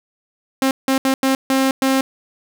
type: tone bursts at uneven times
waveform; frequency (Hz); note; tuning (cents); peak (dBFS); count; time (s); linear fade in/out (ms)
sawtooth; 266.4; C4; +31; -10; 6; 0.62-0.71 / 0.88-0.98 / 1.05-1.14 / 1.23-1.35 / 1.5-1.71 / 1.82-2.01; 2
effects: none